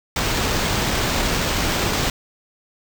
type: noise with sample-and-hold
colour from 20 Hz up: pink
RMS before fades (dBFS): -21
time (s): 0.16-2.1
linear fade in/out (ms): 2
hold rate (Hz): 11025
effects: none